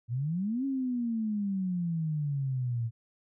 sine exponential two-way sweep, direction up then down, 112.7 to 275.9 to 112.7 Hz, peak -28 dBFS, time 0.08-2.91 s, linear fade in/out 50 ms, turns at 0.65 s, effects none

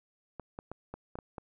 clicks, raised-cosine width 1 ms, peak -26 dBFS, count 7, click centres 0.397 / 0.589 / 0.716 / 0.94 / 1.155 / 1.188 / 1.382 s, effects none

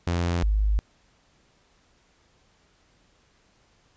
sawtooth / sine tone pair in turn, 86.4 / 51.78 Hz, F2 / G#1, -18 / -4 cents, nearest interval major sixth, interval 886 cents, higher first, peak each -19 dBFS, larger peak neither, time 0.07-0.43 / 0.43-0.79 s, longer neither, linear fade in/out 0 ms, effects pink hiss -63 dBFS RMS until 3.96 s + resampled to 16000 Hz

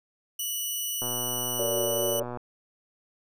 5% pulse tone with pitch glide, 2951 to 2970 Hz, F#7 to F#7, -5 to +6 cents, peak -21 dBFS, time 0.39-2.2 s, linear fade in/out 5 ms, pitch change +11 cents, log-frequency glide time 1.8-2.02 s
click train, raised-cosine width 1 ms, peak -22 dBFS, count 166, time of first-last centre 1.02-2.372 s, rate 122 Hz
sine chord, Gb augmented, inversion none, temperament just, 370 / 462.5 / 578.1 Hz, Gb4 / Bb4 / D5, 0 / -14 / -27 cents, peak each -33 / -33 / -28 dBFS, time 1.59-2.23 s, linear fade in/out 5 ms
effects none

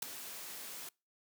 white noise with ADSR envelope, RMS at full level -31 dBFS, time 0.02-0.89 s, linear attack 7 ms, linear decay 3 ms, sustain -15 dB, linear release 4 ms, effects noise-tail reverb RT60 0.3 s tail -26 dB re dry + high-pass 150 Hz 12 dB/octave

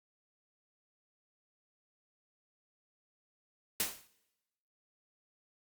white noise with exponential decay, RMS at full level -29 dBFS, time 3.8-4.07 s, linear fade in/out 1 ms, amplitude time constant 58 ms, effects noise-tail reverb RT60 1.0 s tail -22 dB re dry + Opus 48 kbps

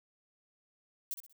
violet noise with echo, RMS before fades -37 dBFS, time 1.11-1.14 s, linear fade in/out 0 ms, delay 62 ms, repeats 3, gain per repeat -9 dB, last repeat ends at 1.326 s, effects none

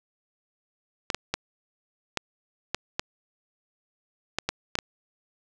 clicks, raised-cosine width 0.2 ms, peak -8 dBFS, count 10, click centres 1.102 / 1.146 / 1.34 / 2.173 / 2.746 / 2.995 / 4.386 / 4.49 / 4.754 / 4.788 s, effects none

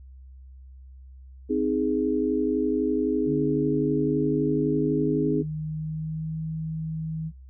sine chord, Ab major, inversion first, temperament just, 259.6 / 311.5 / 415.3 Hz, C4 / Eb4 / Ab4, -13 / +2 / 0 cents, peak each -26 dBFS, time 1.49-5.43 s, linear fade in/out 20 ms
sine tone with pitch glide, 146.83 to 159.2 Hz, D3 to D#3, 0 to +40 cents, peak -28 dBFS, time 3.25-7.32 s, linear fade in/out 50 ms, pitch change +140 cents, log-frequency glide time 4.09-6.37 s
effects noise-tail reverb RT60 0.2 s tail -22 dB re dry + added 65 Hz sine -43 dBFS peak until 7.49 s

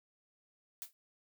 blue noise with exponential decay, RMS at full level -39 dBFS, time 0.82-0.93 s, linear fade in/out 0 ms, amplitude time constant 23 ms, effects none

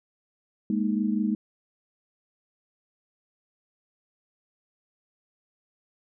sine chord, Ab suspended second, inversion none, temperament equal, 207.7 / 233.1 / 311.1 Hz, Ab3 / Bb3 / Eb4, 0 / 0 / 0 cents, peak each -25 / -28 / -30 dBFS, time 0.7-1.35 s, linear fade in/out 2 ms, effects none

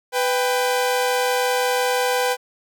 sawtooth tone pair together, 498.1 / 790 Hz, B4 / G5, +15 / +13 cents, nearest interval minor sixth, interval 798 cents, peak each -16 / -19 dBFS, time 0.12-2.37 s, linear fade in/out 50 ms, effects none

